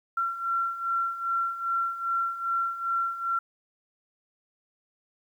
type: beating tone pair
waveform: sine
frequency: 1361 / 1363.5 Hz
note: F6 / F6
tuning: -45 / -42 cents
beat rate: 2.5 Hz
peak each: -32 / -27 dBFS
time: 0.17-3.39 s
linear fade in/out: 5 ms
effects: 10-bit